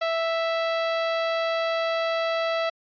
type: tone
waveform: sawtooth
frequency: 659.3 Hz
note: E5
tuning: in tune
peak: -19 dBFS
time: 0.01-2.7 s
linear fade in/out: 10 ms
effects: resampled to 11025 Hz